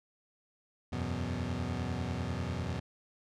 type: chord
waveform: 25% pulse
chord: E suspended second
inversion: none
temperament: equal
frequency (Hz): 82.41 / 92.5 / 123.47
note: E2 / F#2 / B2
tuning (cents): 0 / 0 / 0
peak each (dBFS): -34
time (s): 0.92-2.8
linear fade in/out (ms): 10
effects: low-pass 6000 Hz 12 dB/octave